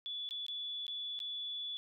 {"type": "tone with dropouts", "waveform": "sine", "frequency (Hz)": 3439, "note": "A7", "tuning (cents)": -40, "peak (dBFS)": -38, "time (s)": [0.06, 1.77], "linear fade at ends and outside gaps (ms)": 0, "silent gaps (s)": [[0.29, 0.309], [0.465, 0.483], [0.867, 0.88], [1.191, 1.202]], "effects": []}